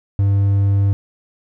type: tone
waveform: triangle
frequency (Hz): 99.4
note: G2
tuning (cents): +25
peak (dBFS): -10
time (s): 0.19-0.93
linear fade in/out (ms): 0
effects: none